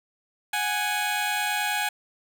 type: tone pair together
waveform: 15% pulse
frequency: 741.5 / 830.6 Hz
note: F#5 / G#5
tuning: +4 / 0 cents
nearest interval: major second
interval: 196 cents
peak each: -24 / -19 dBFS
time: 0.53-1.89 s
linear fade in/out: 5 ms
effects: none